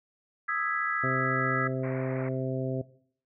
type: chord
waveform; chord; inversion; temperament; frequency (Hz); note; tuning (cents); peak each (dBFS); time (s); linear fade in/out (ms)
sine; E major seventh; third; equal; 1244.5 / 1318.5 / 1661.2 / 1975.5; D#6 / E6 / G#6 / B6; 0 / 0 / 0 / 0; -34 / -32 / -31 / -34; 0.48-1.68; 10
type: harmonic tone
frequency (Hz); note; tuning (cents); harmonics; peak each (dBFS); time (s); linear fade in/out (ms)
130.81; C3; 0; 1 / 2 / 3 / 4 / 5; -31 / -34 / -36 / -37 / -38; 1.03-2.82; 10
type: band-pass noise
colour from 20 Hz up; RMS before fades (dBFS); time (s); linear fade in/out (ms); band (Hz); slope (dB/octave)
white; -43; 1.83-2.29; 5; 490 to 2300; 96
effects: noise-tail reverb RT60 0.6 s tail -19 dB re dry